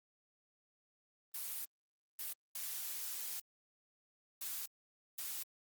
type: noise bursts at uneven times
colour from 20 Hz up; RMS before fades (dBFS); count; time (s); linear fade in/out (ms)
blue; -42; 5; 1.34-1.65 / 2.19-2.33 / 2.55-3.4 / 4.41-4.66 / 5.18-5.43; 5
effects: Opus 32 kbps